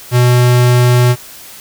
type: tone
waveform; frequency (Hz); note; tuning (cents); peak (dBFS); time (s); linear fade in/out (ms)
square; 123.2; B2; -4; -7; 0.11-1.16; 50
effects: white hiss -34 dBFS RMS until 1.6 s